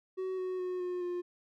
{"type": "tone with pitch steps", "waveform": "triangle", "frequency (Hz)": [375.3, 369.9, 364.6, 359.4, 354.2], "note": ["F#4", "F#4", "F#4", "F4", "F4"], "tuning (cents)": [25, 0, -25, 50, 24], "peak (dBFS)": -31, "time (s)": [0.17, 1.22], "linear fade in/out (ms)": 20, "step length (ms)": 210, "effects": []}